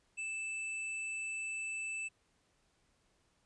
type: tone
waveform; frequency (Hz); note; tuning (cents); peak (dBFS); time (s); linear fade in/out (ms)
square; 2637; E7; 0; -38; 0.17-2.09; 20
effects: pink hiss -74 dBFS RMS until 3.45 s + resampled to 22050 Hz